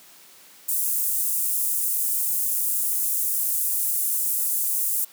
pink high-pass noise, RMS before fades -24 dBFS, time 0.68-5.05 s, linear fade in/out 10 ms, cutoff 9300 Hz, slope 24 dB/octave, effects white hiss -50 dBFS RMS until 5.12 s + high-pass 150 Hz 12 dB/octave

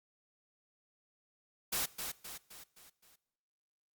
white noise with echo, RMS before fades -34 dBFS, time 1.72-1.86 s, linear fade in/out 10 ms, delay 260 ms, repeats 5, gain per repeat -6 dB, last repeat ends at 3.16 s, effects noise-tail reverb RT60 0.9 s tail -21 dB re dry + Opus 48 kbps

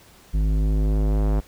square tone with low-pass filter sweep, 51.91 Hz, G#1, in tune, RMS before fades -20 dBFS, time 0.33-1.41 s, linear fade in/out 20 ms, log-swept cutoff 180 to 970 Hz, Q 0.77, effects pink hiss -51 dBFS RMS until 1.47 s

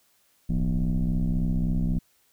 sine tone with frequency modulation, 102.8 Hz, G#2, 17 cents flat, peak -20 dBFS, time 0.49-1.99 s, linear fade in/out 10 ms, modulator 63.6 Hz, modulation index 2, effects tanh soft clip ceiling -19 dBFS + white hiss -65 dBFS RMS until 2.32 s

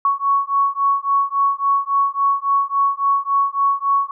sine beating tone pair, 1111 / 1114.6 Hz, C#6 / C#6, +4 / +9 cents, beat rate 3.6 Hz, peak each -18 dBFS, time 0.05-4.11 s, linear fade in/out 2 ms, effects none

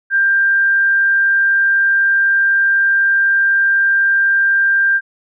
sine tone, 1588 Hz, G6, 22 cents sharp, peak -10 dBFS, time 0.1-5.01 s, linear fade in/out 50 ms, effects none

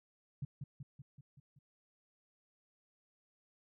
sine tone with echo, 138.59 Hz, C#3, in tune, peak -36 dBFS, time 0.42-0.45 s, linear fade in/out 5 ms, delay 190 ms, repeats 6, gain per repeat -4 dB, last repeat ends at 1.59 s, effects none

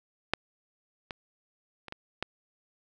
clicks, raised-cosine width 0.3 ms, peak -8 / -20 / -26 / -22 / -14 dBFS, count 5, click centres 0.336 / 1.108 / 1.883 / 1.924 / 2.226 s, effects none

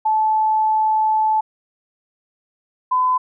sine tone pair in turn, 869 / 1012.7 Hz, A5 / B5, -22 / +43 cents, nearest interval minor third, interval 265 cents, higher second, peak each -14 dBFS, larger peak neither, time 0.05-1.41 / 2.91-3.18 s, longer first, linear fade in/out 10 ms, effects none

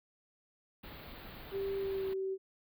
pink band-stop noise, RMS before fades -49 dBFS, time 0.83-2.14 s, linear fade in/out 10 ms, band 4500 to 13000 Hz, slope 96 dB/octave
sine tone with pitch glide, 392 to 383.3 Hz, G4 to G4, 0 to -39 cents, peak -33 dBFS, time 1.51-2.38 s, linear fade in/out 50 ms, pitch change -39 cents, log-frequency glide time 1.78-2.09 s
effects none

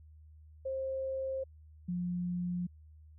sine tone pair in turn, 531 / 177.2 Hz, C5 / F3, +25 / +25 cents, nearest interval octave + perfect fifth, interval 1900 cents, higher first, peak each -33 / -32 dBFS, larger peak second, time 0.65-1.44 / 1.88-2.67 s, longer neither, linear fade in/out 10 ms, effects added 77 Hz sine -53 dBFS peak until 3.18 s

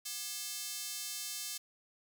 square tone with high-pass filter, 240 Hz, B3, 49 cents flat, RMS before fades -41 dBFS, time 0.05-1.58 s, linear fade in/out 10 ms, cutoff 5200 Hz, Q 0.89, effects none

